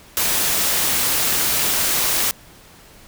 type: noise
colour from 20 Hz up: white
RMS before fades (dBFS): -19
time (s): 0.17-2.31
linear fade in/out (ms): 0
effects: pink hiss -46 dBFS RMS until 3.07 s